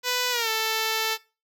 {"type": "tone with pitch glide", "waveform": "5% pulse", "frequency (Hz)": [496.4, 442.2], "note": ["B4", "A4"], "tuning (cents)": [9, 9], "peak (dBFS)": -12, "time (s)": [0.03, 1.18], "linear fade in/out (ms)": 50, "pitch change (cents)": -200, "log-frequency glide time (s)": [0.31, 0.49], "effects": ["noise-tail reverb RT60 0.3 s tail -20 dB re dry"]}